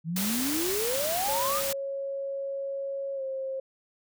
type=exponential sweep; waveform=sine; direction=up; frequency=155.56 to 1295 Hz; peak=-28 dBFS; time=0.04-1.62 s; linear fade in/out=50 ms
type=noise; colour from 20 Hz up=white; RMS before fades=-31 dBFS; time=0.16-1.73 s; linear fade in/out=5 ms
type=tone with pitch glide; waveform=sine; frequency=550 to 532.8 Hz; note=C#5 to C5; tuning=-14 to +31 cents; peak=-30 dBFS; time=1.28-3.6 s; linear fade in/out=5 ms; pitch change=-55 cents; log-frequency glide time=3.15-3.22 s
effects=none